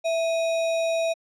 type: tone with sample-and-hold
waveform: sine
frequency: 659 Hz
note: E5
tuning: 1 cent flat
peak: -21 dBFS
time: 0.04-1.14 s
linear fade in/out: 20 ms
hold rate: 3150 Hz
effects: low-pass 6000 Hz 12 dB/octave